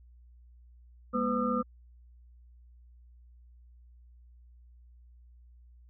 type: tone cluster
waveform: sine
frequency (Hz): 206.7 / 240.5 / 505 / 1215 / 1327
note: G#3 / B3 / B4 / D#6 / E6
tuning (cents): -8 / -46 / +39 / -42 / +11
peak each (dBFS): -34 / -31 / -33 / -32 / -38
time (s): 1.13-1.63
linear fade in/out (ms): 20
effects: added 60 Hz sine -53 dBFS peak until 5.89 s